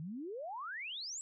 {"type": "exponential sweep", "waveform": "sine", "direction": "up", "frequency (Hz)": [147.3, 7930], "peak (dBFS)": -40, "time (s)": [0, 1.21], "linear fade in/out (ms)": 0, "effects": []}